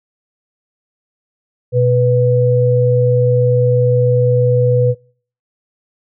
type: tone pair together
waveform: sine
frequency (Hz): 123.05 / 493.9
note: B2 / B4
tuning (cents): -6 / 0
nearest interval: 2 octaves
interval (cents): 2406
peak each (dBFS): -12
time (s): 1.72-4.95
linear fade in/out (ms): 50
effects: noise-tail reverb RT60 0.5 s tail -26 dB re dry